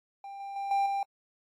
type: tone with level steps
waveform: triangle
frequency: 793 Hz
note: G5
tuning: 20 cents sharp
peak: -38 / -35 / -30 / -22 / -26 dBFS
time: 0.24-1.03 s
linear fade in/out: 2 ms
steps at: 0.4 / 0.56 / 0.71 / 0.86 s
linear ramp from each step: 2 ms
effects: AAC 64 kbps